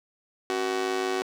sawtooth tone with amplitude modulation, 375.4 Hz, F#4, 25 cents sharp, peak -18 dBFS, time 0.5-1.22 s, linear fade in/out 0 ms, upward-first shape sine, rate 106 Hz, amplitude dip 80%, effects low-pass 7000 Hz 12 dB/octave + 9-bit

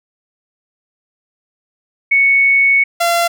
sine / sawtooth tone pair in turn, 2217 / 685.1 Hz, C#7 / F5, 0 / -33 cents, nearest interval octave + minor sixth, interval 2033 cents, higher first, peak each -8 dBFS, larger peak neither, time 2.11-2.84 / 3-3.28 s, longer first, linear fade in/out 10 ms, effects none

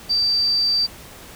sine tone, 4659 Hz, D8, 15 cents flat, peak -16 dBFS, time 0.09-0.87 s, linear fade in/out 20 ms, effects pink hiss -41 dBFS RMS until 1.35 s

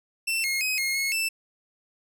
sawtooth tone with pitch steps, 2683 / 2152 / 2527 / 2148 / 2176 / 2655 Hz, E7 / C7 / D#7 / C7 / C#7 / E7, +30 / +48 / +26 / +45 / -33 / +12 cents, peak -21 dBFS, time 0.27-1.29 s, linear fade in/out 10 ms, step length 170 ms, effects none

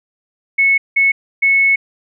sine tone bursts at uneven times, 2200 Hz, C#7, 14 cents flat, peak -9 dBFS, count 3, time 0.58-0.78 / 0.96-1.12 / 1.42-1.76 s, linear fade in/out 10 ms, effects none

